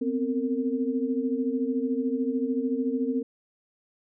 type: tone cluster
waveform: sine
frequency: 249.5 / 263.1 / 457 Hz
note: B3 / C4 / A#4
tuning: +18 / +10 / -34 cents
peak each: -29 / -27 / -31 dBFS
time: 0.01-3.23 s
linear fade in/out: 10 ms
effects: none